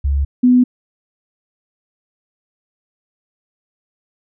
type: tone pair in turn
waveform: sine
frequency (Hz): 69.9 / 249.1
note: C#2 / B3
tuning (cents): +15 / +15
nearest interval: octave + minor seventh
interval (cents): 2200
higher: second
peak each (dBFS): -13 / -7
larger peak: second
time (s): 0.04-0.25 / 0.43-0.64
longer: neither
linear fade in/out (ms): 10
effects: none